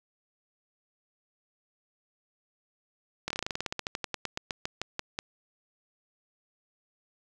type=slowing click train; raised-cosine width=0.2 ms; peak=-14 dBFS; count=24; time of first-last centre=3.28-5.189 s; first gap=24 ms; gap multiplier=1.1; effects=none